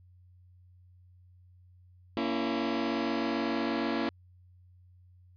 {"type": "chord", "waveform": "sawtooth", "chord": "A# diminished", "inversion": "none", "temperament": "just", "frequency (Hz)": [233.1, 279.7, 335.6], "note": ["A#3", "C#4", "E4"], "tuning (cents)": [0, 16, 31], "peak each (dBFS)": -29, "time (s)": [2.17, 4.09], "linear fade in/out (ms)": 0, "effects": ["added 90 Hz sine -55 dBFS peak until 5.36 s", "resampled to 11025 Hz"]}